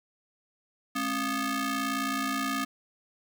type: ring-modulated tone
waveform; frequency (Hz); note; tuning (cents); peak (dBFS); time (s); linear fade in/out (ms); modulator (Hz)
sawtooth; 482.4; B4; -41; -21; 0.95-2.65; 10; 753
effects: none